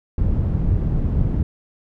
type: low-pass noise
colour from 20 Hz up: white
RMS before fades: -19 dBFS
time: 0.18-1.43 s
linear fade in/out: 2 ms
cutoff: 110 Hz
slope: 12 dB/octave
effects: none